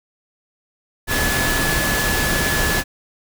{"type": "tone in noise", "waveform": "sine", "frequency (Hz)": 1713, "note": "A6", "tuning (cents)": -47, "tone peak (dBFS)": -22, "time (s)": [1.07, 2.84], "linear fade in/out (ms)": 50, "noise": "pink", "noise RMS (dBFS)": -20, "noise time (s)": [1.07, 2.84], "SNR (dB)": -5, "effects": []}